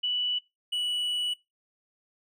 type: tone pair in turn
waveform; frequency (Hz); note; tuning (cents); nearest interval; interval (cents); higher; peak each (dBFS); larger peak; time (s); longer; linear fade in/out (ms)
sine / triangle; 2960 / 2947; F#7 / F#7; 0 / -8; unison; 8; first; -25; neither; 0.03-0.39 / 0.72-1.34; second; 10
effects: noise-tail reverb RT60 0.2 s tail -20 dB re dry